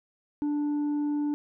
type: tone with tanh clipping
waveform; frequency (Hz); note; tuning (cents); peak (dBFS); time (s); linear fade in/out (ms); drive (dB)
triangle; 293.7; D4; 0; -26; 0.42-1.34; 0; 8
effects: none